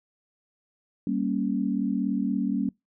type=chord; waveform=sine; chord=G diminished; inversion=none; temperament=equal; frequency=196 / 233.1 / 277.2 Hz; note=G3 / Bb3 / Db4; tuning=0 / 0 / 0 cents; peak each=-28 dBFS; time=1.07-2.69 s; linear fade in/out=2 ms; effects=noise-tail reverb RT60 0.2 s tail -25 dB re dry